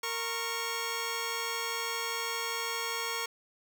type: tone pair together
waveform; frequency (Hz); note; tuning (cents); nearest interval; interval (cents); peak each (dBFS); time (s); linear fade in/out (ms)
10% pulse; 462.5 / 1100; A#4 / C#6; -14 / -14; octave + minor third; 1500; -27 / -26; 0.03-3.26; 5
effects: none